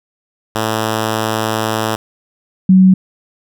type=tone pair in turn; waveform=5% pulse / sine; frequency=110 / 187.55 Hz; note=A2 / F#3; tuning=0 / +24 cents; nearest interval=major sixth; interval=924 cents; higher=second; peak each=-4 dBFS; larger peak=neither; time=0.55-1.96 / 2.69-2.94 s; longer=first; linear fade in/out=5 ms; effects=none